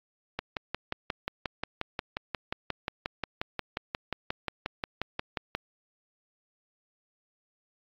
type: click train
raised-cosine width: 0.3 ms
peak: -14 dBFS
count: 30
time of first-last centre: 0.39-5.55 s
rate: 5.62 Hz
effects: low-pass 5000 Hz 12 dB/octave + AAC 64 kbps